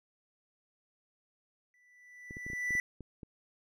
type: tone with exponential growth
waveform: triangle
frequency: 1975.5 Hz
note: B6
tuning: in tune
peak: -25 dBFS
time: 1.74-2.8 s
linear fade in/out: 1 ms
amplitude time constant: 230 ms
type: clicks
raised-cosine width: 3 ms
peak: -32 dBFS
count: 9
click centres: 2.309 / 2.369 / 2.465 / 2.501 / 2.533 / 2.707 / 2.752 / 3.007 / 3.232 s
effects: none

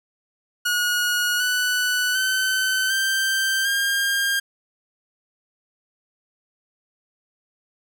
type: tone with pitch steps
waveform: sawtooth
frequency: 1449 / 1487.2 / 1526.3 / 1566.5 / 1607.8 Hz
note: F#6 / F#6 / G6 / G6 / G6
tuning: -37 / +8 / -47 / -2 / +43 cents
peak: -16 dBFS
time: 0.65-4.4 s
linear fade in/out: 10 ms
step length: 750 ms
effects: none

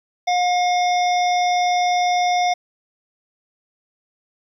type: harmonic tone with a mistuned harmonic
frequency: 716 Hz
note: F5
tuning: 43 cents sharp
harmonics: 1 / 3 / 5 / 7 / 8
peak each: -16 / -26 / -30 / -33 / -34 dBFS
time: 0.27-2.54 s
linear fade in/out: 10 ms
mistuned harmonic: 7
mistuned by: +47 cents
effects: 9-bit

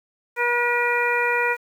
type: harmonic tone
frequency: 481.2 Hz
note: B4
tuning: 45 cents flat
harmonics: 1 / 2 / 3 / 4 / 5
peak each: -25 / -25 / -25 / -25 / -25 dBFS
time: 0.36-1.57 s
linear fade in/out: 50 ms
effects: 8-bit

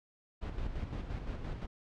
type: noise with tremolo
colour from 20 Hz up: brown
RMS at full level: -37 dBFS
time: 0.41-1.67 s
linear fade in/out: 20 ms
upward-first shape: square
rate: 5.8 Hz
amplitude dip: 45%
effects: low-pass 4000 Hz 12 dB/octave

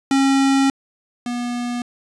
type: tone pair in turn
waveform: square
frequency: 271.9 / 242.2 Hz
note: C#4 / B3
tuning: -33 / -34 cents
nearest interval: major second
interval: 201 cents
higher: first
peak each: -14 / -23 dBFS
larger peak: first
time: 0.11-0.7 / 1.26-1.82 s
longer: first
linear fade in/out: 2 ms
effects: resampled to 22050 Hz + 8-bit

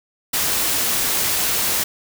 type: noise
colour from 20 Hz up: white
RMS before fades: -20 dBFS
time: 0.33-1.84 s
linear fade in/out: 10 ms
effects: none

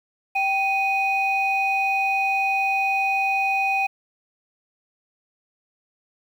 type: tone pair together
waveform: sine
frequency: 779.5 / 2489 Hz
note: G5 / D#7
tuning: -10 / 0 cents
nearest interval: octave + minor sixth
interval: 2010 cents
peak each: -21 dBFS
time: 0.35-3.87 s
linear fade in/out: 10 ms
effects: tanh soft clip ceiling -13 dBFS + 8-bit

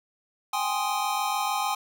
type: chord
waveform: square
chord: Ab major seventh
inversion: third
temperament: equal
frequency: 784 / 830.6 / 1046.5 / 1244.5 Hz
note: G5 / Ab5 / C6 / Eb6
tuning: 0 / 0 / 0 / 0 cents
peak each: -32 / -30 / -32 / -33 dBFS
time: 0.53-1.75 s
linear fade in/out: 5 ms
effects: none

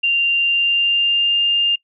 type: tone with pitch glide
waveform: sine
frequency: 2782 to 2806 Hz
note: F7 to F7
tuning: -7 to +8 cents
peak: -13 dBFS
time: 0.03-1.76 s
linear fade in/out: 10 ms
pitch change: +15 cents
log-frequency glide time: 0.35-1.38 s
effects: noise-tail reverb RT60 0.1 s tail -24 dB re dry

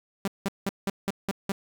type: tone bursts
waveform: sawtooth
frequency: 196.8 Hz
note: G3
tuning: 7 cents sharp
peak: -21 dBFS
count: 7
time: 0.25-1.519 s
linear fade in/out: 0 ms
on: 27 ms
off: 180 ms
effects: 9-bit

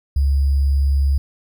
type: tone with sample-and-hold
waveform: sine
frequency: 69.3 Hz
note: C#2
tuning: in tune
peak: -13 dBFS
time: 0.16-1.18 s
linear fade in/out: 5 ms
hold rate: 4900 Hz
effects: none

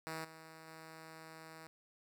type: tone with level steps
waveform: 5% pulse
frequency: 160.4 Hz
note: E3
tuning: 47 cents flat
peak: -30 / -42 / -40 dBFS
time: 0.07-1.67 s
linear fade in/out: 0 ms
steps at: 0.24 / 0.67 s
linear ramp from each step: 10 ms
effects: none

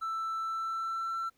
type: tone with pitch glide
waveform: triangle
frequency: 1326 to 1344.5 Hz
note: E6 to E6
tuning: +10 to +34 cents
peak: -29 dBFS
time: 0.01-1.3 s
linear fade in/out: 20 ms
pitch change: +24 cents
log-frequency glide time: 0.39-1.17 s
effects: tanh soft clip ceiling -26 dBFS + pink hiss -72 dBFS RMS until 1.37 s

